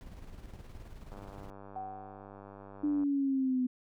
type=noise with tremolo; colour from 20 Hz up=brown; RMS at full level=-46 dBFS; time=0.01-1.5 s; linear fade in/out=0 ms; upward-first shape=square; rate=19 Hz; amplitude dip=40%
type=click train; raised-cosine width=1 ms; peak=-35 dBFS; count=191; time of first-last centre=1.12-3.035 s; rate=99.2 Hz
type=tone with exponential decay; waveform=sine; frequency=754 Hz; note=F#5; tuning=32 cents sharp; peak=-35 dBFS; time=1.76-2.68 s; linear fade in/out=1 ms; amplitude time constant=200 ms
type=linear sweep; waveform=sine; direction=down; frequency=297.7 to 249.8 Hz; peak=-27 dBFS; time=2.83-3.67 s; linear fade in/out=10 ms
effects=none